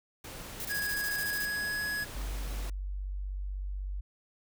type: noise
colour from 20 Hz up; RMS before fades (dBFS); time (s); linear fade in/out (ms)
pink; -44; 0.24-2.7; 5
type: noise bursts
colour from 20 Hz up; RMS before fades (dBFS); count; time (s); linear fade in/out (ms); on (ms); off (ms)
blue; -38; 12; 0.6-1.452; 0; 49; 24
type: tone with pitch glide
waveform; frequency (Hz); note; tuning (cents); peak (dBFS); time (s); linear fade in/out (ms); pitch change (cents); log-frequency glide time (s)
square; 1659 to 1678.3; G#6 to G#6; -2 to +18; -32; 0.69-2.05; 20; +20; 1.24-1.81
type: tone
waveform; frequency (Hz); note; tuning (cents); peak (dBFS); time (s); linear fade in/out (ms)
sine; 48.06; G1; -34; -33; 2.15-4.01; 10
effects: none